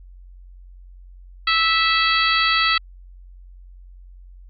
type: harmonic tone with a mistuned harmonic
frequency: 656 Hz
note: E5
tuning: 9 cents flat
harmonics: 2 / 3 / 4 / 5 / 6 / 7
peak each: -20 / -22 / -23 / -24 / -25 / -25 dBFS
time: 1.47-2.78 s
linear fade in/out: 5 ms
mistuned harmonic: 7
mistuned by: -27 cents
effects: added 45 Hz sine -40 dBFS peak until 4.49 s